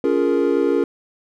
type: chord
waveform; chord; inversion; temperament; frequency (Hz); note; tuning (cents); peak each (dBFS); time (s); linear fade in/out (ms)
triangle; Bb minor seventh; first; equal with one note detuned; 281.4 / 349.2 / 415.3 / 466.2; Db4 / F4 / Ab4 / Bb4; +26 / 0 / 0 / 0; -19; 0.04-0.84; 2
effects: none